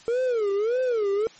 triangle tone with vibrato, 451.4 Hz, A4, 44 cents sharp, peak -19 dBFS, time 0.08-1.27 s, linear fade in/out 0 ms, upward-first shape sine, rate 1.7 Hz, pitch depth 230 cents each way, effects white hiss -50 dBFS RMS until 1.39 s + MP3 32 kbps

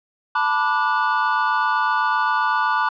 triangle chord, B minor seventh, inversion third, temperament equal with one note detuned, 880 / 987.8 / 1174.7 / 1462.1 Hz, A5 / B5 / D6 / F#6, 0 / 0 / 0 / -21 cents, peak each -21 dBFS, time 0.35-2.89 s, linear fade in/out 5 ms, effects resampled to 11025 Hz

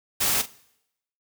white noise with echo, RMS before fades -23 dBFS, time 0.2-0.42 s, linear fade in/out 10 ms, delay 42 ms, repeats 1, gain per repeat -13 dB, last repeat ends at 0.462 s, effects noise-tail reverb RT60 0.8 s tail -21 dB re dry

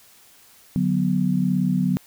sine chord, B minor, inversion first, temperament equal with one note detuned, 147.85 / 185 / 246.9 Hz, D3 / F#3 / B3, +12 / 0 / 0 cents, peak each -25 / -20 / -24 dBFS, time 0.76-1.97 s, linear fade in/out 0 ms, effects white hiss -52 dBFS RMS until 2.06 s

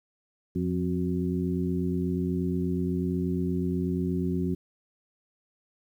harmonic tone with a mistuned harmonic, 88.3 Hz, F2, 20 cents sharp, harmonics 1 / 2 / 3 / 4, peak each -33 / -28 / -31 / -33 dBFS, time 0.55-4.55 s, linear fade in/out 10 ms, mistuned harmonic 4, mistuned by +62 cents, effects 10-bit

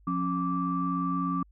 sine tone cluster, 176.7 / 273.4 / 1167 Hz, F3 / C#4 / D6, +21 / -24 / -11 cents, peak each -30 dBFS, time 0.07-1.43 s, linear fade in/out 5 ms, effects tanh soft clip ceiling -16 dBFS + added 50 Hz sine -55 dBFS peak until 1.51 s

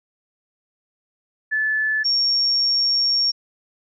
sine tone pair in turn, 1736 / 5526 Hz, A6 / F8, -24 / -19 cents, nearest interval octave + minor sixth, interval 2005 cents, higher second, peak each -18 / -16 dBFS, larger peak second, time 1.51-2.04 / 2.04-3.32 s, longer second, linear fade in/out 20 ms, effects none

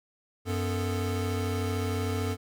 square tone cluster, 94.7 / 248.4 / 440.1 Hz, F#2 / B3 / A4, +41 / +10 / 0 cents, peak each -30 / -36 / -35 dBFS, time 0.45-2.37 s, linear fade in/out 50 ms, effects none

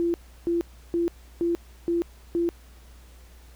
sine tone bursts, 341.2 Hz, F4, 40 cents flat, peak -21 dBFS, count 6, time 0-2.49 s, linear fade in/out 0 ms, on 140 ms, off 330 ms, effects added 60 Hz sine -47 dBFS peak until 3.55 s + pink hiss -56 dBFS RMS until 3.55 s

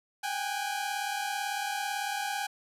sawtooth tone cluster, 785 / 823 / 1494 Hz, G5 / G#5 / F#6, +2 / -16 / +16 cents, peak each -31 / -30 / -37 dBFS, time 0.23-2.47 s, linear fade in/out 10 ms, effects resampled to 32000 Hz + 10-bit

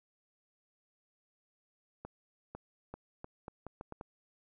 accelerating click train, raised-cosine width 1 ms, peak -29 dBFS, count 9, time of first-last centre 2.05-4.011 s, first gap 500 ms, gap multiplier 0.78, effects none

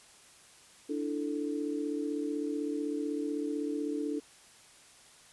sine chord, D suspended second, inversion none, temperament equal, 293.7 / 329.6 / 440 Hz, D4 / E4 / A4, 0 / 0 / 0 cents, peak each -33 / -38 / -37 dBFS, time 0.89-4.2 s, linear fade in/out 10 ms, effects white hiss -57 dBFS RMS until 5.32 s + resampled to 24000 Hz

